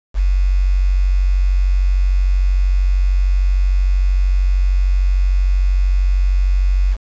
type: tone with quantisation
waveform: sine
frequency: 46.56 Hz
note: F#1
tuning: 12 cents sharp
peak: -11 dBFS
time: 0.14-6.97 s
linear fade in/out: 50 ms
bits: 6
effects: resampled to 16000 Hz